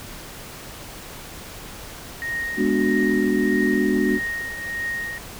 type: tone with tremolo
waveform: sine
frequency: 1864.7 Hz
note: A#6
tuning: in tune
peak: -23 dBFS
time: 2.22-5.18 s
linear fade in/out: 0 ms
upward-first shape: triangle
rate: 1.6 Hz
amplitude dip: 60%
type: chord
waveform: sine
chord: G# half-diminished seventh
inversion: none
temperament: equal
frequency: 207.7 / 246.9 / 293.7 / 370 Hz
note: G#3 / B3 / D4 / F#4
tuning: 0 / 0 / 0 / 0 cents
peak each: -23 dBFS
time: 2.56-4.2 s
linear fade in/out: 50 ms
effects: pink hiss -38 dBFS RMS until 5.39 s